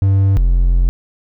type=tone pair in turn; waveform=triangle; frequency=97.5 / 43.73 Hz; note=G2 / F1; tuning=-9 / +3 cents; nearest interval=octave + major second; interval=1388 cents; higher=first; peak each=-7 dBFS; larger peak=neither; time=0.02-0.37 / 0.37-0.89 s; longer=second; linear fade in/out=0 ms; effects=none